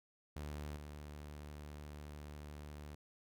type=tone with level steps; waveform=sawtooth; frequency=74.1 Hz; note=D2; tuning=16 cents sharp; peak=-39 / -44 dBFS; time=0.36-2.95 s; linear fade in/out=5 ms; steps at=0.76 s; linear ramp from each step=5 ms; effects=none